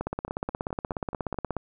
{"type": "two click trains", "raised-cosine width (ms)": 1, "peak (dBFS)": [-24, -15], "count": [6, 27], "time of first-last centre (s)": [[0.28, 1.344], [0.01, 1.567]], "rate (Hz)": [4.7, 16.7], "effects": []}